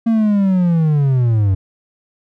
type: linear sweep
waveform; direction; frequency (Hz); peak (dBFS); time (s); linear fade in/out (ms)
triangle; down; 230.6 to 92.5; -9; 0.06-1.55; 10
effects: none